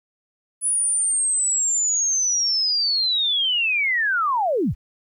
sine linear sweep, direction down, 9956 to 31.01 Hz, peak -18 dBFS, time 0.61-4.75 s, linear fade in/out 50 ms, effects 10-bit

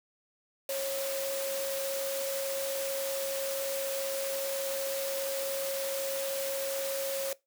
sine tone in noise, 546 Hz, C#5, 26 cents flat, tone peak -31 dBFS, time 0.69-7.33 s, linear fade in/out 2 ms, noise white, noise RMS -37 dBFS, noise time 0.69-7.33 s, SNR +3 dB, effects noise-tail reverb RT60 0.2 s tail -21 dB re dry + high-pass 300 Hz 12 dB/octave

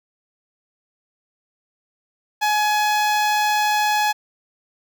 sawtooth tone with notch filter, 843 Hz, G#5, 26 cents sharp, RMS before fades -19 dBFS, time 2.41-4.13 s, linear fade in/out 20 ms, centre 9400 Hz, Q 1.5, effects none

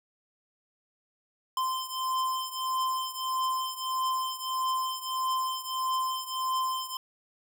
square beating tone pair, 1037 / 1038.6 Hz, C6 / C6, -16 / -13 cents, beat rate 1.6 Hz, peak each -31 / -34 dBFS, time 1.57-6.97 s, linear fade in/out 2 ms, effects none

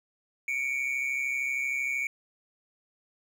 triangle tone pair together, 2241 / 2374 Hz, C#7 / D7, +18 / +18 cents, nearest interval minor second, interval 100 cents, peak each -28 / -30 dBFS, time 0.48-2.07 s, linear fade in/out 2 ms, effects none

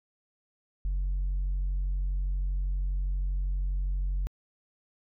sine tone, 46.25 Hz, F#1, in tune, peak -24 dBFS, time 0.85-4.27 s, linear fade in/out 0 ms, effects tanh soft clip ceiling -25 dBFS

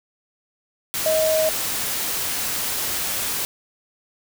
sine tone in noise, 631 Hz, D#5, 24 cents sharp, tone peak -17 dBFS, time 1.06-1.49 s, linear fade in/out 0 ms, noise white, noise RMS -25 dBFS, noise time 0.94-3.45 s, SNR +5 dB, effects none

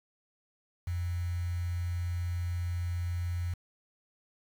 sine tone with quantisation, 87.31 Hz, F2, in tune, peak -30 dBFS, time 0.87-3.54 s, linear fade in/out 5 ms, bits 8, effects none

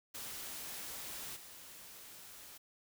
white noise with level steps, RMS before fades -45 / -53 dBFS, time 0.14-2.58 s, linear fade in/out 10 ms, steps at 1.35 s, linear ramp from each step 20 ms, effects none

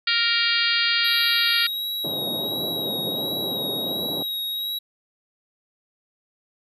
harmonic tone, 466.2 Hz, A#4, in tune, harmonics 3 / 4 / 5 / 6 / 7 / 8 / 9 / 10, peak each -27 / -27 / -27 / -27 / -27 / -27 / -27 / -27 dBFS, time 0.07-1.67 s, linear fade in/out 5 ms
square tone with vibrato, 3828 Hz, A#7, 45 cents sharp, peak -26 dBFS, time 1.04-4.79 s, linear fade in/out 10 ms, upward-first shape sine, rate 1.4 Hz, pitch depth 22 cents each way
white band-pass noise, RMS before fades -32 dBFS, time 2.04-4.23 s, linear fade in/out 5 ms, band 130 to 640 Hz, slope 24 dB/octave
effects none

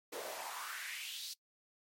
pink noise with high-pass filter sweep, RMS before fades -44 dBFS, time 0.12-1.34 s, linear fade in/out 10 ms, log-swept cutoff 430 to 4800 Hz, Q 3.6, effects noise-tail reverb RT60 0.1 s tail -22 dB re dry + MP3 64 kbps

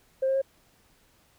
sine tone with pitch steps, 529 / 534.5 / 540.1 Hz, C5 / C5 / C#5, +19 / +37 / -45 cents, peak -21 dBFS, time 0.22-0.418 s, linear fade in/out 10 ms, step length 66 ms, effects tanh soft clip ceiling -18 dBFS + pink hiss -63 dBFS RMS until 1.38 s

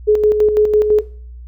sine tone with tremolo, 423.6 Hz, G#4, 34 cents sharp, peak -7 dBFS, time 0.07-1.02 s, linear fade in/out 20 ms, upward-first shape square, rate 6 Hz, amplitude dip 45%, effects noise-tail reverb RT60 0.5 s tail -19 dB re dry + added 60 Hz sine -31 dBFS peak until 1.47 s

